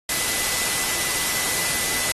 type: tone in noise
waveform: sine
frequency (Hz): 2000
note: B6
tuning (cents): +21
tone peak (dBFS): -32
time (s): 0.09-2.12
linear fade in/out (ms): 2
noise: white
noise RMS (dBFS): -23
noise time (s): 0.09-2.12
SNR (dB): -12
effects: AAC 32 kbps